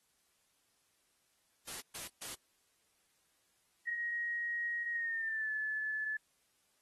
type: noise bursts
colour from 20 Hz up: white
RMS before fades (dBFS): -44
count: 3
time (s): 1.67-2.35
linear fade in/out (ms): 10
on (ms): 140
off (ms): 130
type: tone with pitch glide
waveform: sine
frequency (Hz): 1887 to 1730.4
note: A#6 to A6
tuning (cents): +21 to -29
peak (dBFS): -34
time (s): 3.87-6.17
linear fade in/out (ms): 5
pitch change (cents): -150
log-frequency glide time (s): 4.91-5.52
effects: white hiss -75 dBFS RMS until 6.81 s + AAC 32 kbps